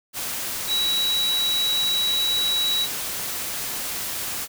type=tone in noise; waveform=sine; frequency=3900 Hz; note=B7; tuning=23 cents flat; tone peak=-20 dBFS; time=0.67-2.88 s; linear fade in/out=50 ms; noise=white; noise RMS=-29 dBFS; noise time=0.13-4.48 s; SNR=+6 dB; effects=none